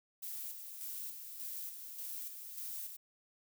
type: noise with tremolo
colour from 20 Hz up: violet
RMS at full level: -43 dBFS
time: 0.22-2.97 s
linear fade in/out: 10 ms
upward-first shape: square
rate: 1.7 Hz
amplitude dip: 45%
effects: none